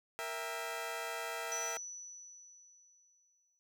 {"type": "chord", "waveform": "15% pulse", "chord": "E diminished", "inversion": "second", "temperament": "equal with one note detuned", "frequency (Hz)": [466.2, 659.3, 800], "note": ["Bb4", "E5", "G5"], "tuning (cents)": [0, 0, 35], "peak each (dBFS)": [-37, -35, -39], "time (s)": [0.19, 1.77], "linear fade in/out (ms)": 0}
{"type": "tone with exponential decay", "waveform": "sine", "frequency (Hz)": 5940, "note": "F#8", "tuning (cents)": 6, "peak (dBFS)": -36, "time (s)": [1.52, 3.59], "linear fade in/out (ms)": 0, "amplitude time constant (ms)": 450}
{"effects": []}